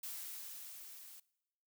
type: noise with level ramp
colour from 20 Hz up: blue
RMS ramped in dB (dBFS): -44 to -55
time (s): 0.03-1.2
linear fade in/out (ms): 5
effects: noise-tail reverb RT60 0.9 s tail -22 dB re dry